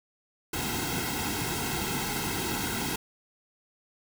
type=noise with comb filter; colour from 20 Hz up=pink; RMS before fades=-31 dBFS; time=0.53-2.96 s; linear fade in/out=5 ms; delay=1.7 ms; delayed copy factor=-0.9; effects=none